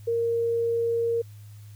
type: tone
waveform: sine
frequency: 464.8 Hz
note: A#4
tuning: 5 cents flat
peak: -22 dBFS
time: 0.07-1.22 s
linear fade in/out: 10 ms
effects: added 104 Hz sine -42 dBFS peak until 1.75 s + white hiss -59 dBFS RMS until 1.75 s